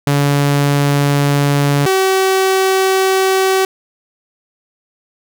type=tone pair in turn; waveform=sawtooth; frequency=142.7 / 381 Hz; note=D3 / G4; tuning=-49 / -49 cents; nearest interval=octave + perfect fourth; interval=1700 cents; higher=second; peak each=-7 dBFS; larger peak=neither; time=0.07-1.86 / 1.86-3.65 s; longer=neither; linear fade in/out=2 ms; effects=none